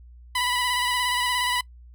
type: tone with vibrato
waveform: 15% pulse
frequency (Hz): 987.8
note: B5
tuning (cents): 0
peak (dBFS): -16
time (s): 0.35-1.61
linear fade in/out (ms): 5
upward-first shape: square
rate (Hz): 17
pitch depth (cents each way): 25
effects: noise-tail reverb RT60 0.1 s tail -23 dB re dry + added 60 Hz sine -44 dBFS peak until 1.94 s